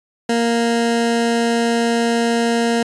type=tone; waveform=20% pulse; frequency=233.1 Hz; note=A#3; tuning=in tune; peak=-10 dBFS; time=0.29-2.83 s; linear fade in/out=5 ms; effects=resampled to 22050 Hz